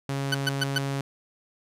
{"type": "tone", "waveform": "sawtooth", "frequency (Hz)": 138, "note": "C#3", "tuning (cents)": -7, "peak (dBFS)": -23, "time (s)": [0.09, 1.01], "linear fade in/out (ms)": 2}
{"type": "tone bursts", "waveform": "20% pulse", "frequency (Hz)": 1500, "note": "F#6", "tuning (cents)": 23, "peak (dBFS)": -17, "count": 4, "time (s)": [0.32, 0.784], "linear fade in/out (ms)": 5, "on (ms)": 26, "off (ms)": 120}
{"effects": ["low-pass 11000 Hz 12 dB/octave"]}